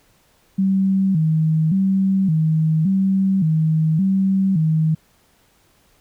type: tone with vibrato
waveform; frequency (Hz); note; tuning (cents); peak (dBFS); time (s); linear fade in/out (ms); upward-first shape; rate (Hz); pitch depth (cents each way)
sine; 174.4; F3; -2; -14; 0.58-4.95; 10; square; 0.88; 170
effects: pink hiss -58 dBFS RMS until 6 s